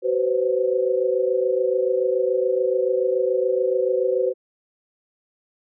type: tone cluster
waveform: sine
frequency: 377.2 / 501 / 528 Hz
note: F#4 / B4 / C5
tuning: +33 / +25 / +16 cents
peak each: -23 / -21 / -24 dBFS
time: 0.02-4.34 s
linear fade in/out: 50 ms
effects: none